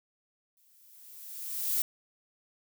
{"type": "noise with exponential growth", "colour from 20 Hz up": "violet", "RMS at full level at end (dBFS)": -27, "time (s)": [0.57, 1.82], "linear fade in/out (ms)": 1, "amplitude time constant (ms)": 270, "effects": []}